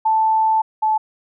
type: tone pair in turn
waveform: sine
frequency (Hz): 880 / 868.4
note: A5 / A5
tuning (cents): 0 / -23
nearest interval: unison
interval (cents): 23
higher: first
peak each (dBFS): -13 / -14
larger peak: first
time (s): 0.05-0.62 / 0.82-0.98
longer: first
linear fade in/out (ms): 10
effects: none